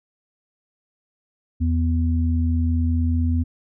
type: tone pair together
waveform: sine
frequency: 82.39 / 246.9 Hz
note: E2 / B3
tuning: 0 / 0 cents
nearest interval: octave + perfect fifth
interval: 1900 cents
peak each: -18 / -24 dBFS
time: 1.6-3.44 s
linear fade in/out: 20 ms
effects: none